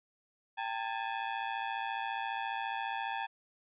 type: ring-modulated tone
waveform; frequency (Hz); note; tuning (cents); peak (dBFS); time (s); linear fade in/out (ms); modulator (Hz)
sawtooth; 848; G#5; +36; -27; 0.57-3.27; 20; 57.3
effects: resampled to 8000 Hz